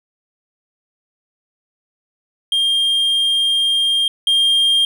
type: tone pair in turn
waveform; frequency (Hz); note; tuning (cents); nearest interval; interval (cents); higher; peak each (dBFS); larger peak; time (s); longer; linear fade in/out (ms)
triangle; 3208 / 3208; G7 / G7; +39 / +39; unison; 0; neither; -12 / -10; second; 2.52-4.08 / 4.27-4.85; first; 2
effects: none